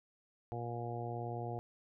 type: harmonic tone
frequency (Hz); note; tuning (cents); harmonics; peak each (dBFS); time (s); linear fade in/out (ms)
118.7; A#2; +32; 1 / 2 / 3 / 4 / 5 / 6 / 7; -41 / -50 / -46 / -46 / -52 / -44 / -49; 0.52-1.59; 0
effects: none